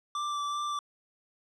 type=tone with vibrato; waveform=square; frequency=1171 Hz; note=D6; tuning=5 cents flat; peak=-31 dBFS; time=0.15-0.79 s; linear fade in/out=2 ms; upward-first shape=sine; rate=2.6 Hz; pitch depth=14 cents each way; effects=low-pass 6000 Hz 12 dB/octave